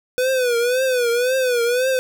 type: tone with vibrato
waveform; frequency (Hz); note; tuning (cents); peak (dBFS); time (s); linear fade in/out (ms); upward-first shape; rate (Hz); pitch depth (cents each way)
square; 496.4; B4; +9; -17; 0.18-1.99; 0; triangle; 1.9; 120
effects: none